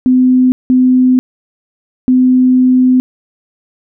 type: tone bursts at uneven times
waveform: sine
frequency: 254.6 Hz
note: C4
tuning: 47 cents flat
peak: -5 dBFS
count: 3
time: 0.06-0.52 / 0.7-1.19 / 2.08-3 s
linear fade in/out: 0 ms
effects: none